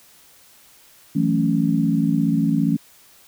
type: chord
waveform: sine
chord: F# minor seventh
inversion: third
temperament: equal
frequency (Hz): 164.81 / 185 / 220 / 277.2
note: E3 / F#3 / A3 / C#4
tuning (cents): 0 / 0 / 0 / 0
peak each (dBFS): -21 / -25 / -21 / -21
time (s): 1.15-2.77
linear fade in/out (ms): 10
effects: white hiss -51 dBFS RMS until 3.27 s